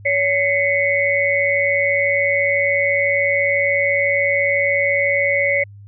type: tone cluster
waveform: sine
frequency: 564 / 2032 / 2206 Hz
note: C#5 / B6 / C#7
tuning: +30 / +49 / -9 cents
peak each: -19 dBFS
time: 0.05-5.64 s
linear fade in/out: 10 ms
effects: added 101 Hz sine -37 dBFS peak until 5.87 s